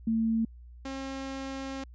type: tone pair in turn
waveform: sine / sawtooth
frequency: 224.8 / 269.2 Hz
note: A3 / C4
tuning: +37 / +49 cents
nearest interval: minor third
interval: 312 cents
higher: second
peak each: -24 / -31 dBFS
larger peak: first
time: 0.07-0.45 / 0.85-1.84 s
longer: second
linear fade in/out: 5 ms
effects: added 60 Hz sine -46 dBFS peak until 1.94 s + resampled to 16000 Hz